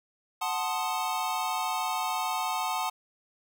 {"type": "chord", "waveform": "square", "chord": "F# diminished seventh", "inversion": "none", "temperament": "equal", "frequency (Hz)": [740, 880, 1046.5, 1244.5], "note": ["F#5", "A5", "C6", "Eb6"], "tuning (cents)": [0, 0, 0, 0], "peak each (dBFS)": [-34, -33, -36, -36], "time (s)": [0.41, 2.9], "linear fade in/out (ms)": 10, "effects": []}